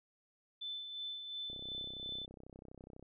sine tone with tremolo, 3520 Hz, A7, in tune, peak -39 dBFS, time 0.61-2.26 s, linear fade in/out 10 ms, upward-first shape sine, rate 2.8 Hz, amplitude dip 45%
click train, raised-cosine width 2 ms, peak -39 dBFS, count 50, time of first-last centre 1.5-3.026 s, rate 32.1 Hz
effects none

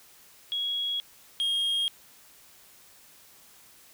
sine / triangle tone pair in turn, 3322 / 3248 Hz, G#7 / G#7, 0 / -39 cents, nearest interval unison, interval 39 cents, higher first, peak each -27 / -23 dBFS, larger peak second, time 0.52-1 / 1.4-1.88 s, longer neither, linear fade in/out 0 ms, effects white hiss -55 dBFS RMS until 3.93 s

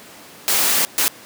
white noise bursts at uneven times, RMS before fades -17 dBFS, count 2, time 0.48-0.85 / 0.98-1.08 s, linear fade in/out 0 ms, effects pink hiss -41 dBFS RMS until 1.25 s + high-pass 200 Hz 12 dB/octave

